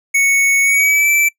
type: tone with pitch glide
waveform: square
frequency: 2217 to 2325 Hz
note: C#7 to D7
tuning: 0 to -18 cents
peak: -11 dBFS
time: 0.14-1.29 s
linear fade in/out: 10 ms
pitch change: +82 cents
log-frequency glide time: 0.63-1.09 s
effects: noise-tail reverb RT60 0.1 s tail -23 dB re dry